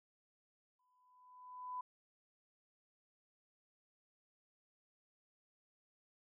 sine tone with exponential growth, 1000 Hz, B5, 21 cents sharp, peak -39 dBFS, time 0.79-1.81 s, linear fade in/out 5 ms, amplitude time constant 220 ms, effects none

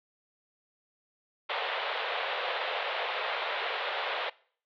pink band-pass noise, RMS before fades -33 dBFS, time 1.49-4.3 s, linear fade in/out 10 ms, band 470 to 3800 Hz, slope 48 dB/octave, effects noise-tail reverb RT60 0.5 s tail -22 dB re dry

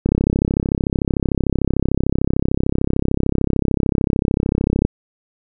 click train, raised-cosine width 3 ms, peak -3 dBFS, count 161, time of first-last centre 0.06-4.85 s, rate 33.4 Hz, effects none

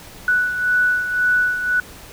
sine beating tone pair, 1480 / 1481.9 Hz, F#6 / F#6, 0 / +2 cents, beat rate 1.9 Hz, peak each -16 / -23 dBFS, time 0.28-1.8 s, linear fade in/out 2 ms, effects pink hiss -40 dBFS RMS until 2.12 s

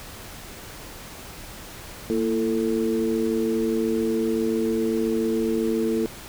sine tone cluster, 230.4 / 336.1 / 443.5 Hz, A#3 / E4 / A4, -20 / +34 / +14 cents, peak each -25 dBFS, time 2.1-6.06 s, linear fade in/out 0 ms, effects pink hiss -40 dBFS RMS until 6.28 s

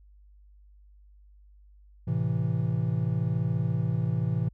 triangle chord, A minor, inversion none, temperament equal, 110 / 130.81 / 164.81 Hz, A2 / C3 / E3, 0 / 0 / 0 cents, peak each -27 dBFS, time 2.07-4.49 s, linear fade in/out 10 ms, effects added 50 Hz sine -52 dBFS peak until 4.53 s

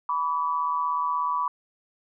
sine tone pair together, 987.4 / 1144 Hz, B5 / D6, -1 / -46 cents, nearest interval minor third, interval 255 cents, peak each -26 dBFS, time 0.09-1.48 s, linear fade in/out 2 ms, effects none

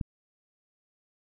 click, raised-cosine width 5 ms, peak -18 dBFS, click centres 0.012 s, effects none

